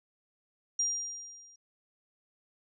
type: tone with level ramp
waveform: sine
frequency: 5700 Hz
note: F8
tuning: 34 cents sharp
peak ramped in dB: -25 to -55 dBFS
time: 0.79-1.56 s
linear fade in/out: 5 ms
effects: none